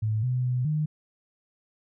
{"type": "tone with pitch steps", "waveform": "sine", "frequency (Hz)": [108.6, 126.1, 125.2, 152.8], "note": ["A2", "B2", "B2", "D#3"], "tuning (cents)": [-22, 36, 24, -31], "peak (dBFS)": -23, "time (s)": [0.02, 0.86], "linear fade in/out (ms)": 10, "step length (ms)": 210, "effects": []}